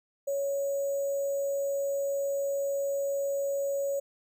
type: tone with sample-and-hold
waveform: sine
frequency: 557 Hz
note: C#5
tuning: 8 cents sharp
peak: -27 dBFS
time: 0.27-4 s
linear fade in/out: 10 ms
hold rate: 7350 Hz
effects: none